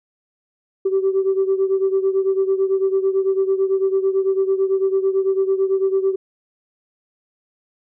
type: beating tone pair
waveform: sine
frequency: 383.3 / 392.3 Hz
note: G4 / G4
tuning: -39 / +1 cents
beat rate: 9 Hz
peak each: -16 / -20 dBFS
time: 0.85-6.16 s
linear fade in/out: 10 ms
effects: tanh soft clip ceiling -10 dBFS